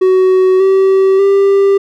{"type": "tone with pitch steps", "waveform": "triangle", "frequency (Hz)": [373.8, 384.3, 395.1], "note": ["F#4", "G4", "G4"], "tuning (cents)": [18, -34, 14], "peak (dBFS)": -4, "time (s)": [0.01, 1.78], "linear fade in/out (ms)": 10, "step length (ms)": 590, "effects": []}